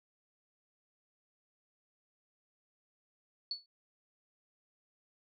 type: tone with exponential decay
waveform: sine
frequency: 4435 Hz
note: C#8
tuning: in tune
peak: -31 dBFS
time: 3.51-3.66 s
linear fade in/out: 2 ms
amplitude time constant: 31 ms
effects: none